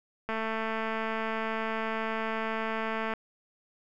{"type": "click train", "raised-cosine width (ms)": 0.5, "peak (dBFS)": -18, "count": 633, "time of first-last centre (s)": [0.29, 3.137], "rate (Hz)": 222, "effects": []}